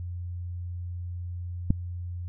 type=click; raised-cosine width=5 ms; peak=-9 dBFS; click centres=1.705 s; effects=added 88 Hz sine -32 dBFS peak until 2.28 s